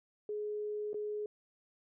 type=tone with dropouts; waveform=sine; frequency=420 Hz; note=G#4; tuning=19 cents sharp; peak=-35 dBFS; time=0.29-1.26 s; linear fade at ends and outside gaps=2 ms; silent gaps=0.932-0.943 s; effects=none